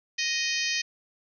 harmonic tone, 622.3 Hz, D#5, in tune, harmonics 3 / 4 / 5 / 6 / 7 / 8 / 9 / 10, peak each -32 / -31 / -35 / -38 / -34 / -34 / -36 / -36 dBFS, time 0.18-0.82 s, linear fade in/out 10 ms, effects none

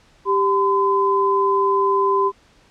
sine tone pair together, 393.1 / 1017.2 Hz, G4 / C6, +5 / -49 cents, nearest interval octave + major third, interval 1646 cents, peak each -18 / -17 dBFS, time 0.25-2.32 s, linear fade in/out 50 ms, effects pink hiss -54 dBFS RMS until 2.7 s + low-pass 6000 Hz 12 dB/octave

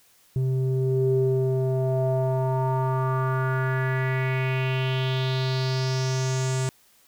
square tone with low-pass filter sweep, 130.6 Hz, C3, 3 cents flat, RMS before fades -24 dBFS, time 0.36-6.69 s, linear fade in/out 0 ms, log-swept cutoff 260 to 8000 Hz, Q 4.2, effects white hiss -59 dBFS RMS until 7.07 s

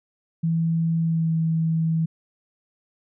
sine tone with pitch glide, 164.5 to 162.14 Hz, E3 to E3, -3 to -28 cents, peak -19 dBFS, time 0.43-2.06 s, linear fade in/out 10 ms, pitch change -25 cents, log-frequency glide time 1-1.33 s, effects none

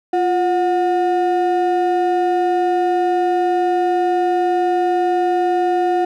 triangle ring-modulated tone, 540 Hz, C#5, 45 cents flat, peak -9 dBFS, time 0.13-6.05 s, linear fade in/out 5 ms, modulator 191 Hz, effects none

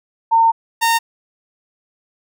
sine / sawtooth tone pair in turn, 910 / 917.9 Hz, A#5 / A#5, -42 / -27 cents, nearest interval unison, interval 15 cents, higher second, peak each -9 dBFS, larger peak neither, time 0.31-0.52 / 0.81-0.99 s, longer first, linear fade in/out 20 ms, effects none

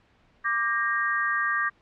sine chord, G minor, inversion second, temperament equal with one note detuned, 1174.7 / 1605.6 / 1864.7 Hz, D6 / G6 / Bb6, 0 / +41 / 0 cents, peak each -27 dBFS, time 0.44-1.7 s, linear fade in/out 20 ms, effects pink hiss -62 dBFS RMS until 1.81 s + low-pass 3000 Hz 12 dB/octave

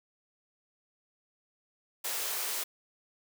white high-pass noise, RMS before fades -34 dBFS, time 2.04-2.64 s, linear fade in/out 10 ms, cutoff 340 Hz, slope 48 dB/octave, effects none

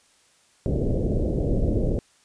pink low-pass noise, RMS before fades -23 dBFS, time 0.66-1.99 s, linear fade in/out 0 ms, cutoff 580 Hz, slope 48 dB/octave, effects white hiss -60 dBFS RMS until 2.24 s + resampled to 22050 Hz

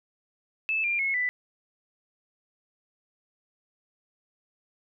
sine tone with pitch steps, 2621 / 2390 / 2179 / 1986.3 Hz, E7 / D7 / C#7 / B6, -11 / +30 / -30 / +9 cents, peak -24 dBFS, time 0.69-1.29 s, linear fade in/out 0 ms, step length 150 ms, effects none

